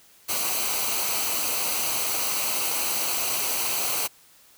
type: noise with comb filter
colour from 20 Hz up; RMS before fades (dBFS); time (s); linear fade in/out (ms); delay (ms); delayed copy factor
white; -26; 0.28-4.08; 20; 0.57; -0.6
effects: white hiss -55 dBFS RMS until 4.57 s